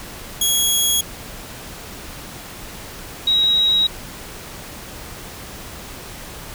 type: tone pair in turn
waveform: 15% pulse / sine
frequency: 3322 / 3827 Hz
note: G#7 / A#7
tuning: 0 / +45 cents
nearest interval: major second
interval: 245 cents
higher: second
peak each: -8 / -13 dBFS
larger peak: first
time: 0.41-1.01 / 3.27-3.87 s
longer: neither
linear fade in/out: 5 ms
effects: pink hiss -35 dBFS RMS until 6.54 s